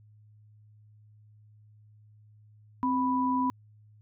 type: tone pair together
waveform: sine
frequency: 260.6 / 987.8 Hz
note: C4 / B5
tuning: -7 / 0 cents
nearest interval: octave + major seventh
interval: 2307 cents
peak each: -27 dBFS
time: 2.83-3.5 s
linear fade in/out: 0 ms
effects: added 106 Hz sine -54 dBFS peak until 4.01 s